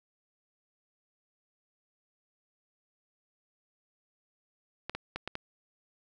clicks, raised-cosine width 0.3 ms, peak -19 dBFS, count 5, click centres 4.896 / 4.95 / 5.16 / 5.276 / 5.354 s, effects none

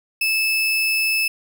35% pulse tone, 2617 Hz, E7, 13 cents flat, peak -16 dBFS, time 0.21-1.28 s, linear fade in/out 5 ms, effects none

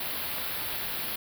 white band-stop noise, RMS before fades -33 dBFS, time 0-1.16 s, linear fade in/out 5 ms, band 4600 to 11000 Hz, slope 48 dB/octave, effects none

